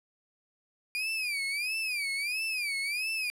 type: tone with vibrato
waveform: 35% pulse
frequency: 2406 Hz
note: D7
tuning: 41 cents sharp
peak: -28 dBFS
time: 0.95-3.3 s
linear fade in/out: 0 ms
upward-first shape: sine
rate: 1.5 Hz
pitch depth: 170 cents each way
effects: low-pass 12000 Hz 12 dB/octave + 10-bit